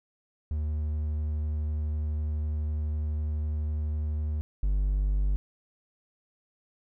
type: tone pair in turn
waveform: triangle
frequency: 76 / 49.26 Hz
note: D#2 / G1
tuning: -40 / +9 cents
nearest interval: minor sixth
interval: 751 cents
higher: first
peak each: -25 / -21 dBFS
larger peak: second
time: 0.51-4.41 / 4.63-5.36 s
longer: first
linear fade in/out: 0 ms
effects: none